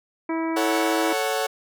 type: harmonic tone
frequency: 326 Hz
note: E4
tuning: 19 cents flat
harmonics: 1 / 2 / 3 / 4 / 5 / 6 / 7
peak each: -24 / -33 / -31 / -39 / -41 / -41 / -38 dBFS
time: 0.29-1.13 s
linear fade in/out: 5 ms
type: chord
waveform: sawtooth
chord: F# minor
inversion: first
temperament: equal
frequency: 440 / 554.4 / 740 Hz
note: A4 / C#5 / F#5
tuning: 0 / 0 / 0 cents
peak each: -23 dBFS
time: 0.56-1.47 s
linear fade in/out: 10 ms
effects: none